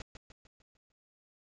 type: noise with echo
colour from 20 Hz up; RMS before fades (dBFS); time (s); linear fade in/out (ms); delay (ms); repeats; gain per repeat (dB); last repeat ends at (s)
pink; -42; 0-0.02; 2; 150; 6; -6; 0.92
effects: resampled to 16000 Hz